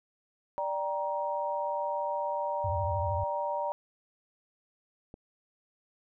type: chord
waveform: sine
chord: G minor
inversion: second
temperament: just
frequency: 588 / 784 / 940.8 Hz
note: D5 / G5 / Bb5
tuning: +2 / 0 / +16 cents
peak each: -33 / -38 / -32 dBFS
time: 0.58-3.72 s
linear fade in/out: 0 ms
type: tone with vibrato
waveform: sine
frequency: 92.5 Hz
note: F#2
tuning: in tune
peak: -31 dBFS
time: 2.64-3.24 s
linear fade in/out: 5 ms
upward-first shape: sine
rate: 13 Hz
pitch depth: 200 cents each way
type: click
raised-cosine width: 2 ms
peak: -32 dBFS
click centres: 5.141 s
effects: none